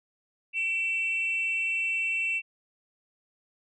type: tone pair together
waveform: sine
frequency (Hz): 2300 / 2689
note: D7 / E7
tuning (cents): -37 / +34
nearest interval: minor third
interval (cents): 271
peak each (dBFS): -33 / -25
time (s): 0.53-2.42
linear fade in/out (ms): 50
effects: tanh soft clip ceiling -21 dBFS